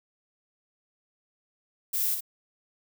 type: noise with echo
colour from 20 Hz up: violet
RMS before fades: -28 dBFS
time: 1.93-2.15 s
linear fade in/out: 10 ms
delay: 58 ms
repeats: 1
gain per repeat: -5 dB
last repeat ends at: 2.208 s
effects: none